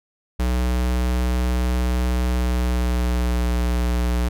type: tone with pitch glide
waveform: square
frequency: 61.74 to 60.36 Hz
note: B1 to B1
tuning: 0 to -39 cents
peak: -19 dBFS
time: 0.39-4.29 s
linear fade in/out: 10 ms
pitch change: -39 cents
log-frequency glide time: 2.27-3.54 s
effects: none